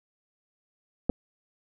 clicks, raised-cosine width 2 ms, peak -12 dBFS, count 2, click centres 1.095 / 1.099 s, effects none

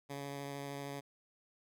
10% pulse tone with vibrato, 140.7 Hz, C#3, 26 cents sharp, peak -33 dBFS, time 0.09-1.01 s, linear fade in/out 20 ms, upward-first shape sine, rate 13 Hz, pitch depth 11 cents each way, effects none

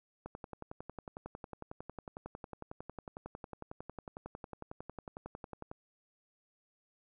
click train, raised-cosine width 1 ms, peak -29 dBFS, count 61, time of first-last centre 0.26-5.715 s, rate 11 Hz, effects none

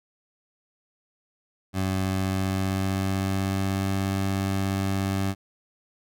20% pulse tone with pitch glide, 94.9 to 96.95 Hz, F#2 to G2, +44 to -19 cents, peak -19 dBFS, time 1.73-5.35 s, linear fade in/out 50 ms, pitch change +37 cents, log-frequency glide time 2.01-4.04 s, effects none

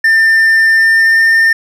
triangle tone with pitch glide, 1795 to 1808.5 Hz, A6 to A6, +34 to +47 cents, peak -4 dBFS, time 0.04-1.53 s, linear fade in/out 5 ms, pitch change +13 cents, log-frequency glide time 0.72-1.25 s, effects none

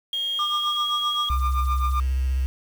sine tone with pitch glide, 3247 to 3300 Hz, G#7 to G#7, -40 to -12 cents, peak -23 dBFS, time 0.13-1.29 s, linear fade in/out 2 ms, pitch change +28 cents, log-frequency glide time 0.43-0.85 s
triangle tone with tremolo, 1200 Hz, D6, 37 cents sharp, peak -18 dBFS, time 0.39-2 s, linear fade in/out 2 ms, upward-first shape triangle, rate 7.7 Hz, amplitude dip 85%
sine tone with vibrato, 65.41 Hz, C2, in tune, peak -19 dBFS, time 1.3-2.46 s, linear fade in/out 0 ms, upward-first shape sine, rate 15 Hz, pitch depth 30 cents each way
effects tanh soft clip ceiling -15 dBFS + 7-bit

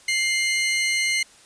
sawtooth tone pair together, 2102 / 2948 Hz, C7 / F#7, +7 / -7 cents, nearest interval tritone, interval 586 cents, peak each -17 / -27 dBFS, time 0.08-1.23 s, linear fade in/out 5 ms, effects white hiss -51 dBFS RMS until 1.45 s + resampled to 22050 Hz

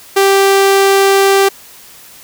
sawtooth tone, 392 Hz, G4, in tune, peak -3 dBFS, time 0.16-1.49 s, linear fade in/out 10 ms, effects white hiss -38 dBFS RMS until 2.23 s

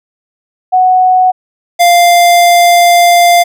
sine / square tone pair in turn, 740 / 696.5 Hz, F#5 / F5, 0 / -5 cents, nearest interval minor second, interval 105 cents, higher first, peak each -4 dBFS, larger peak neither, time 0.72-1.32 / 1.79-3.44 s, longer second, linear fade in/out 20 ms, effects none

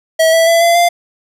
square tone with pitch steps, 646 / 657.7 / 669.6 / 681.7 / 694 Hz, E5 / E5 / E5 / F5 / F5, -35 / -4 / +27 / -42 / -11 cents, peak -8 dBFS, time 0.19-0.89 s, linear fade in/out 10 ms, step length 140 ms, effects resampled to 32000 Hz + 8-bit

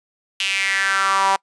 sawtooth tone with high-pass filter sweep, 194.5 Hz, G3, 13 cents flat, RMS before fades -19 dBFS, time 0.4-1.36 s, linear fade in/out 2 ms, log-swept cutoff 2900 to 870 Hz, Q 4.7, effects noise-tail reverb RT60 0.1 s tail -26 dB re dry + resampled to 22050 Hz

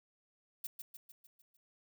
violet noise with echo, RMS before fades -40 dBFS, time 0.64-0.67 s, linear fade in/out 5 ms, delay 150 ms, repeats 6, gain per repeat -5 dB, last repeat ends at 1.57 s, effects none

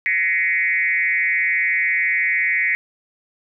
sine tone with frequency modulation, 2057 Hz, C7, 30 cents flat, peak -16 dBFS, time 0.06-2.75 s, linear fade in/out 0 ms, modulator 176 Hz, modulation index 1.4, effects none

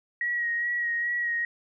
sine tone with vibrato, 1900 Hz, A#6, 33 cents sharp, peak -25 dBFS, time 0.21-1.45 s, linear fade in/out 2 ms, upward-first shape sine, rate 2.4 Hz, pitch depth 25 cents each way, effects none

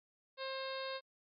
harmonic tone, 532 Hz, C5, 29 cents sharp, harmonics 1 / 2 / 3 / 4 / 5 / 6 / 7 / 8 / 9, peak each -42 / -46 / -49 / -53 / -52 / -57 / -49 / -51 / -55 dBFS, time 0.37-1.01 s, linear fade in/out 50 ms, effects AAC 64 kbps

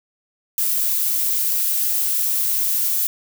violet noise, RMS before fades -20 dBFS, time 0.58-3.07 s, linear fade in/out 0 ms, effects none

